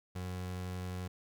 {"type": "tone", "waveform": "30% pulse", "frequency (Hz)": 91.2, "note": "F#2", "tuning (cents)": -24, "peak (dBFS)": -35, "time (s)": [0.15, 1.08], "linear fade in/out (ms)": 10, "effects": []}